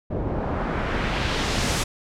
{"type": "noise with low-pass filter sweep", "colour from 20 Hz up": "pink", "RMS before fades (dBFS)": -25, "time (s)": [0.1, 1.84], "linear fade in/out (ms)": 10, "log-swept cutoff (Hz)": [500, 9400], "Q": 0.98, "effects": []}